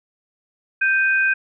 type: tone pair together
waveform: sine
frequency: 1565.5 / 2485 Hz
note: G6 / D#7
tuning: -3 / -3 cents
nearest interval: minor sixth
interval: 800 cents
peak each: -16 / -21 dBFS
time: 0.81-1.34 s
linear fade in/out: 10 ms
effects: none